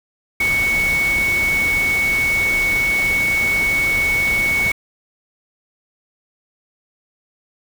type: tone in noise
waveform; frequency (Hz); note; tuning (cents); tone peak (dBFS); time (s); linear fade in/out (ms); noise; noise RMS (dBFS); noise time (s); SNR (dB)
sine; 2220; C#7; +2; -15; 0.4-4.72; 5; pink; -27; 0.4-4.72; +9
effects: none